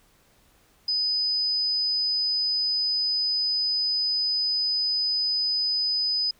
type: tone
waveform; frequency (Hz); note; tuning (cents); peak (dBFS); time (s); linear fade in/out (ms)
sine; 5000; D#8; +8; -22; 0.88-6.31; 5
effects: pink hiss -61 dBFS RMS until 6.39 s